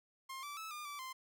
sawtooth tone with pitch steps, 1062 / 1162 / 1304 / 1207 / 1160 / 1042 Hz, C6 / D6 / E6 / D6 / D6 / C6, +25 / -19 / -19 / +47 / -22 / -7 cents, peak -40 dBFS, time 0.29-1.13 s, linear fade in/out 10 ms, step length 140 ms, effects none

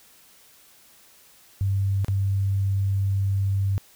sine tone with dropouts, 98 Hz, G2, in tune, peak -20 dBFS, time 1.61-3.78 s, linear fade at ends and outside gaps 0 ms, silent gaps 2.046-2.083 s, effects white hiss -54 dBFS RMS until 3.95 s

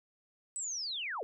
sine linear sweep, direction down, 8120 to 375.3 Hz, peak -35 dBFS, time 0.56-1.23 s, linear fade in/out 0 ms, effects none

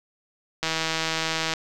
click train, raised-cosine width 0.2 ms, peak -8 dBFS, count 147, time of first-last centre 0.63-1.537 s, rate 161 Hz, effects none

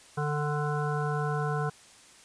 harmonic tone, 148.2 Hz, D3, 16 cents sharp, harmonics 1 / 3 / 5 / 7 / 9 / 10, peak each -29 / -34 / -36 / -37 / -39 / -39 dBFS, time 0.17-1.7 s, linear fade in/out 10 ms, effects white hiss -54 dBFS RMS until 2.24 s + resampled to 22050 Hz

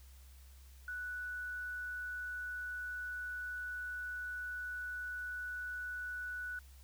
sine tone, 1480 Hz, F#6, in tune, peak -39 dBFS, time 0.88-6.59 s, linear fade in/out 2 ms, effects added 66 Hz sine -54 dBFS peak until 6.83 s + white hiss -65 dBFS RMS until 6.83 s

